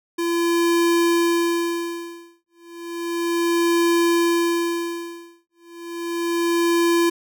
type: tone with tremolo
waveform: square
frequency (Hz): 340.1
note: F4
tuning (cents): -46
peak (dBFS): -16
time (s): 0.18-7.1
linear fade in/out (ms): 10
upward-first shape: sine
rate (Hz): 0.33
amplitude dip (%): 100
effects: none